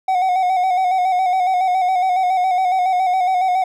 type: tone with vibrato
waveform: triangle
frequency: 740 Hz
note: F#5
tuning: in tune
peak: -12 dBFS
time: 0.08-3.64 s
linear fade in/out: 5 ms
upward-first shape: square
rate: 7.2 Hz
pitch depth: 41 cents each way
effects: none